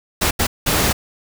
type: noise bursts at uneven times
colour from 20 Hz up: pink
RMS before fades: -17 dBFS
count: 3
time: 0.21-0.31 / 0.39-0.47 / 0.66-0.93 s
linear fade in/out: 10 ms
effects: none